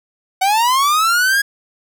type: linear sweep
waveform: 45% pulse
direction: up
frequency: 740 to 1661.2 Hz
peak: -12 dBFS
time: 0.41-1.42 s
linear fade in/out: 10 ms
effects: none